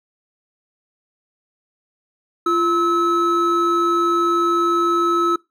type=tone pair together; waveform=triangle; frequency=343.5 / 1296.9 Hz; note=F4 / E6; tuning=-29 / -29 cents; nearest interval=octave + major seventh; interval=2300 cents; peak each=-17 / -15 dBFS; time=2.46-5.36 s; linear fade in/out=5 ms; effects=noise-tail reverb RT60 0.2 s tail -22 dB re dry